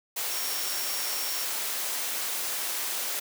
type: tone in noise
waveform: sine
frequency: 5540 Hz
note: F8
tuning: 15 cents flat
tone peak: -36 dBFS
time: 0.3-1.45 s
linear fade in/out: 10 ms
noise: white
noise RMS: -31 dBFS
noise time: 0.16-3.2 s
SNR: -8 dB
effects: high-pass 400 Hz 12 dB/octave